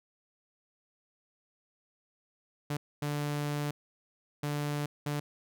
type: tone bursts at uneven times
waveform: sawtooth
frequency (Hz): 146.6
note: D3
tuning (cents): -3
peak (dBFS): -27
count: 4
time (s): 2.7-2.77 / 3.02-3.71 / 4.43-4.86 / 5.06-5.2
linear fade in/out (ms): 5
effects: none